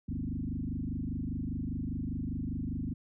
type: tone with frequency modulation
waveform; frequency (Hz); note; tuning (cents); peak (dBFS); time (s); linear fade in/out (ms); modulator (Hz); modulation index
sine; 164.81; E3; 0; -32; 0.08-2.94; 10; 25; 4.6
effects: none